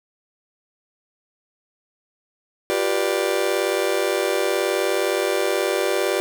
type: chord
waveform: 40% pulse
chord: G dominant seventh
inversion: third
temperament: just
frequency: 352.8 / 392 / 490 / 588 Hz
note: F4 / G4 / B4 / D5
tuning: +18 / 0 / -14 / +2 cents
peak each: -26 / -23 / -25 / -24 dBFS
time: 2.7-6.2 s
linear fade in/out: 0 ms
effects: none